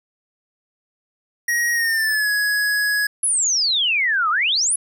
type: tone with pitch glide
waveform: square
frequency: 1891 to 1675 Hz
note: A#6 to G#6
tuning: +24 to +14 cents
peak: -18 dBFS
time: 1.48-3.07 s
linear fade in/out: 5 ms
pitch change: -210 cents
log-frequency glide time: 1.72-2.3 s
type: exponential two-way sweep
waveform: sine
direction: down then up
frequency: 11040 to 1193 to 11040 Hz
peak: -16 dBFS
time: 3.23-4.76 s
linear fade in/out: 5 ms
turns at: 4.3 s
effects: none